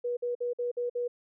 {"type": "tone bursts", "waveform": "sine", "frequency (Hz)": 484.9, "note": "B4", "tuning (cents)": -32, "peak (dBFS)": -28, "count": 6, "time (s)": [0.04, 1.08], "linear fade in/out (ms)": 10, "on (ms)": 130, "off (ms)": 52, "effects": []}